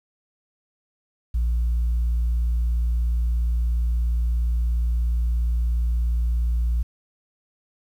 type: tone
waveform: sine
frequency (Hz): 58.5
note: A#1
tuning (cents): +7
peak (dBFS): -17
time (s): 1.34-6.83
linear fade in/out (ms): 10
effects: tanh soft clip ceiling -17 dBFS + 9-bit